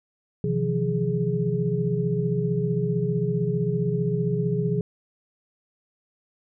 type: tone cluster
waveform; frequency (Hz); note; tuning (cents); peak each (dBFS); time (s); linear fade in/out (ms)
sine; 129.3 / 160.6 / 176 / 416.8; C3 / E3 / F3 / G#4; -20 / -45 / +14 / +6; -27; 0.44-4.81; 2
effects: none